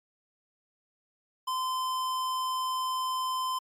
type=tone with hard clipping; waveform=sine; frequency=1030 Hz; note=C6; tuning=28 cents flat; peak=-30 dBFS; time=1.47-3.59 s; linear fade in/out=10 ms; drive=18 dB; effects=MP3 96 kbps

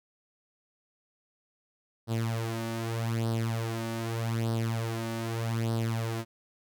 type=tone with flanger; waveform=sawtooth; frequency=114.1 Hz; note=A#2; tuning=37 cents flat; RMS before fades=-31 dBFS; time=2.07-6.25 s; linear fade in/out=50 ms; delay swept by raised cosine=0.21 to 3.41 ms; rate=0.82 Hz; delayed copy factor=+0.7; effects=none

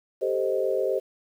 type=chord; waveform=sine; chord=A half-diminished seventh; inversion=third; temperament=equal; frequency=392 / 440 / 523.3 / 622.3 Hz; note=G4 / A4 / C5 / Eb5; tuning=0 / 0 / 0 / 0 cents; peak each=-27 / -31 / -26 / -30 dBFS; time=0.21-1 s; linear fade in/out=20 ms; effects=9-bit

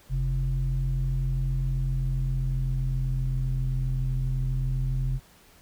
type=tone pair together; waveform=sine; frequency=43.88 / 131.5 Hz; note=F1 / C3; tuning=+9 / +9 cents; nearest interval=octave + perfect fifth; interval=1900 cents; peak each=-25 dBFS; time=0.09-5.2 s; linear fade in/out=50 ms; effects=tanh soft clip ceiling -19 dBFS + pink hiss -56 dBFS RMS until 5.61 s

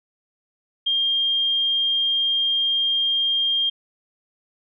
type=tone; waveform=sine; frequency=3209 Hz; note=G7; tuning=40 cents sharp; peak=-18 dBFS; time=0.86-3.7 s; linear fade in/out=10 ms; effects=none

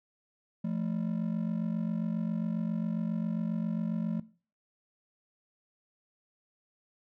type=ring-modulated tone; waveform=triangle; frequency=196 Hz; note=G3; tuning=in tune; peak=-25 dBFS; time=0.64-4.2 s; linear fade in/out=5 ms; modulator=23.7 Hz; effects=noise-tail reverb RT60 0.4 s tail -19 dB re dry

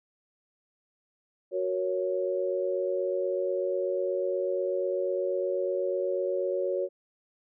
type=chord; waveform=sine; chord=F# major; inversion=none; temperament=equal; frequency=370 / 466.2 / 554.4 Hz; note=F#4 / A#4 / C#5; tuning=0 / 0 / 0 cents; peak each=-30 / -34 / -29 dBFS; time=1.51-6.89 s; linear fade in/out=50 ms; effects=none

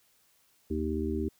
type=harmonic tone; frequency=77.78 Hz; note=D#2; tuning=in tune; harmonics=1 / 3 / 4 / 5; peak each=-34 / -34 / -34 / -34 dBFS; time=0.7-1.29 s; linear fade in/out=10 ms; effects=white hiss -67 dBFS RMS until 1.39 s

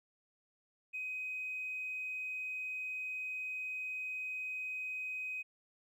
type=tone with tanh clipping; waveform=triangle; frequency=2516 Hz; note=D#7; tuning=19 cents sharp; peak=-37 dBFS; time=0.93-5.43 s; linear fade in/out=20 ms; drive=1 dB; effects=none

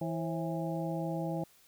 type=harmonic tone with a mistuned harmonic; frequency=164.3 Hz; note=E3; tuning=5 cents flat; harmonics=1 / 2 / 3 / 4 / 5; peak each=-35 / -38 / -40 / -41 / -42 dBFS; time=0.01-1.44 s; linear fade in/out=5 ms; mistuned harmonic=3; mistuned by=+140 cents; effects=white hiss -63 dBFS RMS until 1.67 s

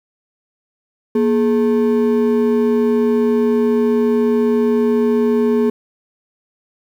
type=ring-modulated tone; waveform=triangle; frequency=329.6 Hz; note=E4; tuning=in tune; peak=-7 dBFS; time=1.15-5.7 s; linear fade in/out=5 ms; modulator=92.8 Hz; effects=8-bit

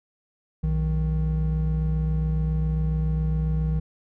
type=tone pair together; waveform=triangle; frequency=61.5 / 157.22 Hz; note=B1 / D#3; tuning=-7 / +18 cents; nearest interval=octave + major third; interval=1625 cents; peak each=-22 / -22 dBFS; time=0.63-3.8 s; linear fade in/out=10 ms; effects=none

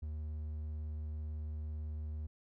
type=tone; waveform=triangle; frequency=76.5 Hz; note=D#2; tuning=29 cents flat; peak=-36 dBFS; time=0.02-2.27 s; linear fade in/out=10 ms; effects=none

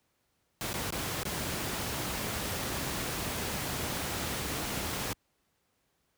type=noise with dropouts; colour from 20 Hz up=pink; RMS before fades=-34 dBFS; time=0.61-5.13 s; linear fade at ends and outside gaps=0 ms; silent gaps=0.731-0.74 / 0.905-0.924 / 1.232-1.253 s; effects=pink hiss -75 dBFS RMS until 6.17 s + high-pass 60 Hz 12 dB/octave

